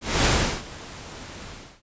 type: noise with ADSR envelope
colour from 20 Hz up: pink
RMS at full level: -18 dBFS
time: 0.01-1.82 s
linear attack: 240 ms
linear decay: 370 ms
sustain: -21 dB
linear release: 310 ms
effects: resampled to 16000 Hz